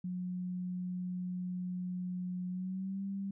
sine tone with pitch glide, 181 to 196.25 Hz, F#3 to G3, -38 to +2 cents, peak -35 dBFS, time 0.04-3.31 s, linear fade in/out 5 ms, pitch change +140 cents, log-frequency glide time 2.49-3.03 s, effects none

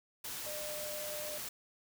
sine tone in noise, 602 Hz, D5, 43 cents sharp, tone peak -42 dBFS, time 0.46-1.38 s, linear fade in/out 5 ms, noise white, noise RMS -42 dBFS, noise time 0.24-1.49 s, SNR -3 dB, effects none

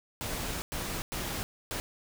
pink noise bursts at uneven times, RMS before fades -35 dBFS, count 4, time 0.21-0.62 / 0.72-1.02 / 1.12-1.43 / 1.71-1.8 s, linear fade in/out 0 ms, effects none

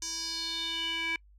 square tone with band-pass filter sweep, 329.6 Hz, E4, in tune, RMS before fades -34 dBFS, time 0.02-1.16 s, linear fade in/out 2 ms, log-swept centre 6100 to 2300 Hz, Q 4.9, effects noise-tail reverb RT60 0.1 s tail -26 dB re dry + added 50 Hz sine -55 dBFS peak until 1.38 s

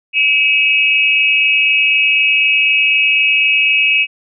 sine tone with amplitude modulation, 2576 Hz, E7, 41 cents flat, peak -5 dBFS, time 0.13-4.07 s, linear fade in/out 50 ms, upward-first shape sine, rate 272 Hz, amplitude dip 95%, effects none

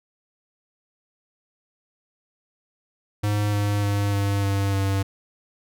square tone with pitch steps, 103.83 / 102.58 / 101.34 / 100.12 / 98.91 / 97.72 Hz, G#2 / G#2 / G#2 / G2 / G2 / G2, 0 / -21 / -42 / +37 / +16 / -5 cents, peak -21 dBFS, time 3.23-5.03 s, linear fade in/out 10 ms, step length 300 ms, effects none

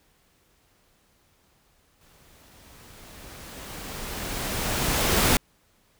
pink noise with exponential growth, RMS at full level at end -19 dBFS, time 2.01-5.37 s, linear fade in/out 2 ms, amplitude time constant 730 ms, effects pink hiss -64 dBFS RMS until 5.99 s

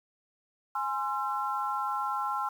sine chord, Ab augmented, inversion none, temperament equal with one note detuned, 830.6 / 1046.5 / 1351.7 Hz, Ab5 / C6 / E6, 0 / 0 / +43 cents, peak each -33 dBFS, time 0.75-2.49 s, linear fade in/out 5 ms, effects 9-bit

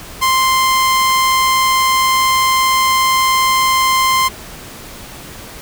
sawtooth tone, 1046.5 Hz, C6, in tune, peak -7 dBFS, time 0.21-4.29 s, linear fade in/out 20 ms, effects pink hiss -33 dBFS RMS until 5.61 s

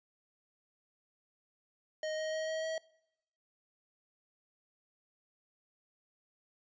square tone with pitch steps, 622.3 / 627 / 631.7 / 636.5 / 641.3 Hz, D#5 / D#5 / D#5 / D#5 / E5, 0 / +13 / +26 / +39 / -48 cents, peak -35 dBFS, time 2.03-2.78 s, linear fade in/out 2 ms, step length 150 ms, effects noise-tail reverb RT60 0.8 s tail -22 dB re dry + resampled to 16000 Hz

